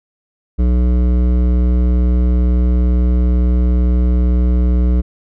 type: tone with hard clipping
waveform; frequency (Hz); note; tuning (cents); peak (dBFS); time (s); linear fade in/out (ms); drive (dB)
sine; 61.1; B1; -18; -12; 0.58-5.02; 20; 13
effects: none